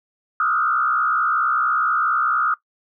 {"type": "tone with frequency modulation", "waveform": "sine", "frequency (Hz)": 1318.5, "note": "E6", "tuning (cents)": 0, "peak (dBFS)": -16, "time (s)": [0.4, 2.54], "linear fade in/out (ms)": 2, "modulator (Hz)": 64.4, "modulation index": 1.8, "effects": ["noise-tail reverb RT60 0.1 s tail -19 dB re dry"]}